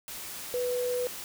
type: tone in noise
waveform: sine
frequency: 493.9 Hz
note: B4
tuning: in tune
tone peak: -27 dBFS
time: 0.54-1.07 s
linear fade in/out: 0 ms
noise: white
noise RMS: -40 dBFS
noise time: 0.08-1.24 s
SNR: +10 dB
effects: none